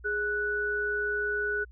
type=tone pair together; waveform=sine; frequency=415.3 / 1480 Hz; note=G#4 / F#6; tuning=0 / 0 cents; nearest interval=octave + minor seventh; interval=2200 cents; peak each=-32 / -28 dBFS; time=0.04-1.65 s; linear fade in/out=20 ms; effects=added 60 Hz sine -47 dBFS peak until 1.71 s